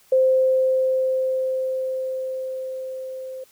sine tone with level ramp, 521 Hz, C5, 7 cents flat, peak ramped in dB -13 to -31 dBFS, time 0.12-3.44 s, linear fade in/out 5 ms, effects white hiss -56 dBFS RMS until 3.51 s

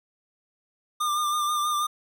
square tone with vibrato, 1200 Hz, D6, 37 cents sharp, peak -24 dBFS, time 1-1.87 s, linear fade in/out 10 ms, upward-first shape sine, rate 6.2 Hz, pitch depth 31 cents each way, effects none

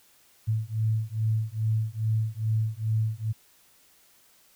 sine beating tone pair, 108.9 / 111.3 Hz, A2 / A2, -17 / +20 cents, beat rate 2.4 Hz, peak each -27 dBFS, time 0.47-3.33 s, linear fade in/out 20 ms, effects white hiss -60 dBFS RMS until 4.55 s

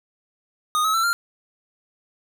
square tone with pitch steps, 1235 / 1285.2 / 1337.5 / 1391.9 Hz, D#6 / E6 / E6 / F6, -13 / -44 / +25 / -6 cents, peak -19 dBFS, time 0.75-1.13 s, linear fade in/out 0 ms, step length 95 ms, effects none

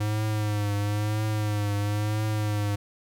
square tone with vibrato, 105 Hz, G#2, 19 cents sharp, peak -25 dBFS, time 0-2.76 s, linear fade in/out 10 ms, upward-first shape triangle, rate 1 Hz, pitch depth 55 cents each way, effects none

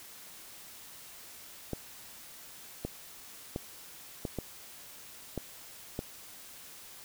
clicks, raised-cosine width 2 ms, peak -20 dBFS, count 7, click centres 1.733 / 2.85 / 3.561 / 4.252 / 4.387 / 5.377 / 5.991 s, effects white hiss -50 dBFS RMS until 7.04 s

